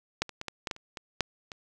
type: clicks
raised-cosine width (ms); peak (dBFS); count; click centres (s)
0.2; -9 / -24 / -19 / -17 / -15 / -14 / -30 / -21 / -8 / -23; 10; 0.22 / 0.293 / 0.414 / 0.483 / 0.672 / 0.712 / 0.764 / 0.972 / 1.207 / 1.518
effects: none